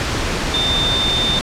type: tone in noise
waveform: sine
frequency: 3600 Hz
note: A7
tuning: 39 cents sharp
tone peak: -16 dBFS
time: 0.54-1.39 s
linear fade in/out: 0 ms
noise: pink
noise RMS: -20 dBFS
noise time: 0-1.41 s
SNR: +1 dB
effects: low-pass 6000 Hz 12 dB/octave